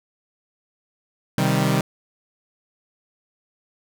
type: chord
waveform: sawtooth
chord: C minor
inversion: none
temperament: equal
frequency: 130.81 / 155.56 / 196 Hz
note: C3 / Eb3 / G3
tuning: 0 / 0 / 0 cents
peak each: -18 dBFS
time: 1.38-1.81 s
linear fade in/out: 2 ms
effects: none